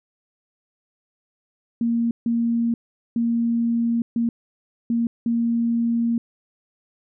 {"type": "tone bursts at uneven times", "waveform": "sine", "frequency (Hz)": 233.1, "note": "A#3", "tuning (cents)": 0, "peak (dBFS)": -18, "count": 6, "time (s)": [[1.81, 2.11], [2.26, 2.74], [3.16, 4.02], [4.16, 4.29], [4.9, 5.07], [5.26, 6.18]], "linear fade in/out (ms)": 2, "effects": []}